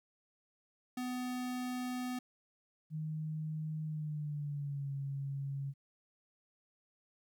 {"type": "tone", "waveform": "square", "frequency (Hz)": 250.3, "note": "B3", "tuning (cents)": 23, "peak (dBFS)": -37, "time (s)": [0.97, 2.19], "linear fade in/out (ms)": 5}
{"type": "tone with pitch glide", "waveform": "sine", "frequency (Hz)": [155.56, 138.59], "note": ["D#3", "C#3"], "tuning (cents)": [0, 0], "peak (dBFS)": -36, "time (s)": [2.9, 5.74], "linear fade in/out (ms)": 50, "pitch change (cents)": -200, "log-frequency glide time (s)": [3.85, 4.92]}
{"effects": ["13-bit"]}